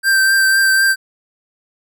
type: tone with vibrato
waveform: square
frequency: 1568 Hz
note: G6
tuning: in tune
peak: -11 dBFS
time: 0.03-0.96 s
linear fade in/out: 50 ms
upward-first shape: triangle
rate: 4 Hz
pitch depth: 20 cents each way
effects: none